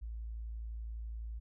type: tone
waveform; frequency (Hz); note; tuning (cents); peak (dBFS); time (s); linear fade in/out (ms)
sine; 55.9; A1; +28; -39; 0.01-1.4; 20
effects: none